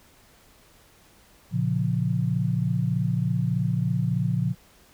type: chord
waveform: sine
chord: Bb minor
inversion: none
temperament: just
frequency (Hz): 116.54 / 139.85 / 174.81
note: Bb2 / Db3 / F3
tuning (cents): 0 / +16 / +2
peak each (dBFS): -26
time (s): 1.51-4.55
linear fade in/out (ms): 50
effects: pink hiss -56 dBFS RMS until 4.93 s